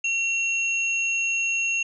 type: tone pair together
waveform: sine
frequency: 2732 / 6485 Hz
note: F7 / G#8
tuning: -39 / -42 cents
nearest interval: octave + minor third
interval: 1497 cents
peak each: -22 / -32 dBFS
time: 0.04-1.83 s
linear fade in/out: 5 ms
effects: none